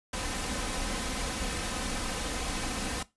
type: noise with comb filter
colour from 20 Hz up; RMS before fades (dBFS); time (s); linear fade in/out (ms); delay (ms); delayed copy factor
pink; -33; 0.13-3.03; 5; 3.9; +0.5
effects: noise-tail reverb RT60 0.2 s tail -18 dB re dry + resampled to 24000 Hz